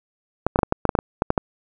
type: clicks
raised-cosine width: 1 ms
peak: -3 dBFS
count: 12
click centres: 0.466 / 0.559 / 0.59 / 0.632 / 0.724 / 0.853 / 0.892 / 0.952 / 0.989 / 1.221 / 1.304 / 1.378 s
effects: none